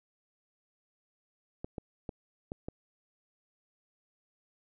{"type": "clicks", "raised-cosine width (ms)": 2, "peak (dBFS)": -24, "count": 5, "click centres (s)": [1.645, 1.782, 2.092, 2.519, 2.685], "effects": []}